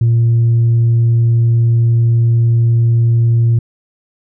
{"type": "tone", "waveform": "sine", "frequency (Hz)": 116.4, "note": "A#2", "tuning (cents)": -2, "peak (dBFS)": -6, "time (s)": [0.01, 3.59], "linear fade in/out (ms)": 5, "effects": ["tanh soft clip ceiling -6 dBFS"]}